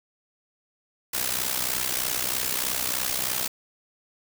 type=noise with amplitude modulation; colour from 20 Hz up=white; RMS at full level=-24 dBFS; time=1.13-3.48 s; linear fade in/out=10 ms; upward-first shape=sine; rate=63.2 Hz; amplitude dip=75%; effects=none